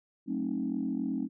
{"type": "chord", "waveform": "sine", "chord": "F# diminished seventh", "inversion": "none", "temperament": "equal with one note detuned", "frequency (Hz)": [185, 220, 267.6, 311.1], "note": ["F#3", "A3", "C4", "Eb4"], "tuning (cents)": [0, 0, 39, 0], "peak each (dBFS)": [-38, -34, -32, -36], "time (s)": [0.26, 1.29], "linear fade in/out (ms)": 50, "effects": ["tanh soft clip ceiling -21 dBFS"]}